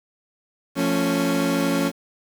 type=chord; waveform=30% pulse; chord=F augmented; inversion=none; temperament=equal with one note detuned; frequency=174.61 / 223.6 / 277.2 Hz; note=F3 / A3 / C#4; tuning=0 / +28 / 0 cents; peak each=-22 / -24 / -19 dBFS; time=0.75-1.92 s; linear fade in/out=50 ms; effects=7-bit